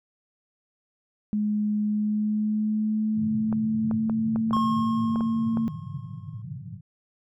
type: tone with pitch glide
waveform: sine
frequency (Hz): 210 to 226.4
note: G#3 to A3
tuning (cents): +19 to +50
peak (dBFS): -22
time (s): 1.33-5.68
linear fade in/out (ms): 0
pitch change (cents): +131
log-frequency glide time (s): 1.85-5.03
type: band-pass noise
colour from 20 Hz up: pink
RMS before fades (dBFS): -37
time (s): 3.14-6.81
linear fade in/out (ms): 20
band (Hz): 100 to 180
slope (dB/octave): 96
type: clicks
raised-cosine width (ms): 1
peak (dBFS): -20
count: 9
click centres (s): 3.527 / 3.912 / 4.097 / 4.36 / 4.509 / 4.567 / 5.159 / 5.208 / 5.572
type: tone with exponential decay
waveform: triangle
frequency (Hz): 1078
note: C#6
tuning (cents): -49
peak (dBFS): -20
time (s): 4.53-6.42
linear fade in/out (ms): 1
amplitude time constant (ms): 410
effects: none